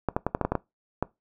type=clicks; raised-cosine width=1 ms; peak=-10 dBFS; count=9; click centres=0.087 / 0.165 / 0.266 / 0.349 / 0.413 / 0.45 / 0.52 / 0.553 / 1.026 s; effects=noise-tail reverb RT60 0.2 s tail -21 dB re dry